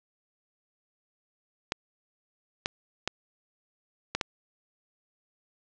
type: clicks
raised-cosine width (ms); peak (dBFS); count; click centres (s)
0.2; -10; 5; 1.721 / 2.659 / 3.076 / 4.15 / 4.212
effects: low-pass 7000 Hz 12 dB/octave